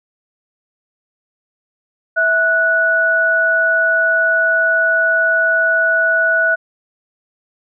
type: tone pair together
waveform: sine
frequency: 655 / 1473 Hz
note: E5 / F#6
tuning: -11 / -8 cents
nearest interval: octave + major second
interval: 1403 cents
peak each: -18 / -12 dBFS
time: 2.16-6.56 s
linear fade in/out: 20 ms
effects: none